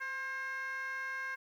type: tone with frequency modulation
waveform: sine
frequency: 1600 Hz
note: G6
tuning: 35 cents sharp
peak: -34 dBFS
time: 0-1.36 s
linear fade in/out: 20 ms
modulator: 541 Hz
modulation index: 0.84
effects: tanh soft clip ceiling -35 dBFS + 11-bit